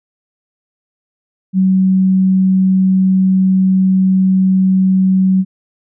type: tone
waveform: sine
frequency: 188.6 Hz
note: F#3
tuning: 33 cents sharp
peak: -8 dBFS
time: 1.53-5.45 s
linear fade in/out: 50 ms
effects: none